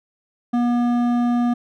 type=tone with hard clipping; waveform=sine; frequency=240.9 Hz; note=B3; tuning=43 cents flat; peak=-18 dBFS; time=0.53-1.54 s; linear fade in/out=10 ms; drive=10 dB; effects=none